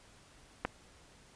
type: clicks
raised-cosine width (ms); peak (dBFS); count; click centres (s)
0.5; -16 / -26; 2; 0.65 / 0.654
effects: pink hiss -60 dBFS RMS until 1.35 s + resampled to 22050 Hz